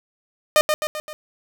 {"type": "tone with echo", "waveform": "sawtooth", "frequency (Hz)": 610, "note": "D#5", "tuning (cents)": -34, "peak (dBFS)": -8, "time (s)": [0.56, 0.61], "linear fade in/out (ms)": 0, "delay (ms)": 130, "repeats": 4, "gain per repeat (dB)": -5, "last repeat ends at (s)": 1.13, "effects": []}